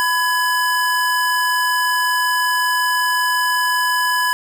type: tone pair together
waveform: square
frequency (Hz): 1000 / 1681.8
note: B5 / G#6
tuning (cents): +21 / +21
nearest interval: major sixth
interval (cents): 900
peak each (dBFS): -19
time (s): 0-4.33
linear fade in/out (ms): 0
effects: none